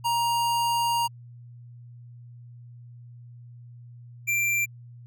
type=tone pair in turn; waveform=square; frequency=940 / 2360 Hz; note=A#5 / D7; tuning=+14 / +8 cents; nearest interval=octave + major third; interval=1594 cents; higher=second; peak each=-23 dBFS; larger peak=neither; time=0.04-1.08 / 4.27-4.66 s; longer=first; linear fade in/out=20 ms; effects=added 120 Hz sine -43 dBFS peak until 5.06 s